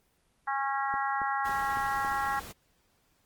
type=harmonic tone; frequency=273.7 Hz; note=C#4; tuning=22 cents flat; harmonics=3 / 4 / 5 / 6 / 7; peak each=-31 / -33 / -35 / -37 / -38 dBFS; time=0.47-2.4 s; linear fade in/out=10 ms
type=click train; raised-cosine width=2 ms; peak=-30 dBFS; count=5; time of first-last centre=0.94-2.048 s; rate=3.61 Hz
type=noise; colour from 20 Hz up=pink; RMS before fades=-44 dBFS; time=1.44-2.53 s; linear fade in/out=20 ms
effects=pink hiss -70 dBFS RMS until 3.25 s + Opus 24 kbps